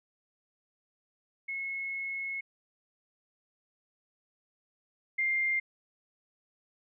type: tone pair in turn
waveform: sine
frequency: 2180 / 2107 Hz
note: C#7 / C7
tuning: -29 / +12 cents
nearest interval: minor second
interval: 59 cents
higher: first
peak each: -33 / -26 dBFS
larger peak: second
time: 1.48-2.41 / 5.18-5.6 s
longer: first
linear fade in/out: 10 ms
effects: none